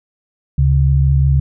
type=tone pair together; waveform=sine; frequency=71.83 / 137.3 Hz; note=D2 / C#3; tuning=-38 / -16 cents; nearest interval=major seventh; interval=1122 cents; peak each=-12 dBFS; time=0.58-1.4 s; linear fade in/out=5 ms; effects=none